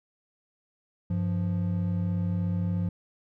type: tone pair together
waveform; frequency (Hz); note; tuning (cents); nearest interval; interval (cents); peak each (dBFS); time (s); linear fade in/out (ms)
triangle; 98.1 / 174.79; G2 / F3; +2 / +2; minor seventh; 1000; -26; 1.1-2.89; 5
effects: none